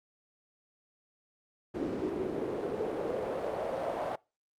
pink noise with band-pass filter sweep, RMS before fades -34 dBFS, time 1.74-4.16 s, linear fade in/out 10 ms, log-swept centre 320 to 670 Hz, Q 3.2, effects noise-tail reverb RT60 0.3 s tail -25 dB re dry + Opus 48 kbps

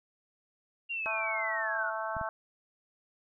sine linear sweep, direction down, 2794 to 1400 Hz, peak -32 dBFS, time 0.89-1.91 s, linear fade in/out 20 ms
harmonic tone, 220 Hz, A3, in tune, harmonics 3 / 4 / 5 / 6 / 7, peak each -37 / -38 / -39 / -40 / -40 dBFS, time 1.06-2.29 s, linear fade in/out 0 ms
clicks, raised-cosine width 5 ms, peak -30 dBFS, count 2, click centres 2.167 / 2.213 s
effects none

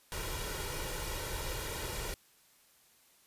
pink noise with comb filter, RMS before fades -38 dBFS, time 0.12-2.14 s, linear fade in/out 0 ms, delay 2.1 ms, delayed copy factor +0.65, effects white hiss -65 dBFS RMS until 3.26 s + resampled to 32000 Hz

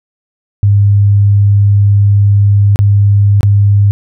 sine tone with dropouts, 101.3 Hz, G#2, 43 cents flat, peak -4 dBFS, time 0.63-3.91 s, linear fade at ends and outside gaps 0 ms, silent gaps 2.759-2.79 / 3.408-3.431 s, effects none

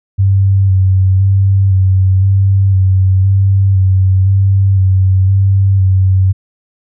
sine tone with vibrato, 96 Hz, G2, 36 cents flat, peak -6 dBFS, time 0.18-6.33 s, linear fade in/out 20 ms, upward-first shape square, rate 0.98 Hz, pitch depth 25 cents each way, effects none

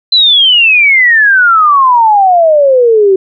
sine exponential sweep, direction down, 4080 to 373.9 Hz, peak -3 dBFS, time 0.12-3.16 s, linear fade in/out 5 ms, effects none

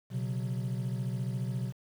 triangle chord, B suspended second, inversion none, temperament equal with one note detuned, 124.26 / 138.59 / 185 Hz, B2 / C#3 / F#3, +11 / 0 / 0 cents, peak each -30 / -35 / -35 dBFS, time 0.1-1.73 s, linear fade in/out 50 ms, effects tanh soft clip ceiling -23 dBFS + 9-bit

